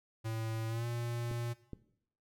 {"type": "tone with pitch glide", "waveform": "square", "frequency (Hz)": [112, 118.66], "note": ["A2", "A#2"], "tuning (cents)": [31, 31], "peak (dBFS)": -36, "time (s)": [0.24, 1.54], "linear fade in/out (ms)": 20, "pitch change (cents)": 100, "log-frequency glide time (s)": [0.68, 0.86]}
{"type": "clicks", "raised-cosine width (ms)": 3, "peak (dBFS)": -29, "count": 2, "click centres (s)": [1.313, 1.733]}
{"effects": ["noise-tail reverb RT60 0.7 s tail -17 dB re dry"]}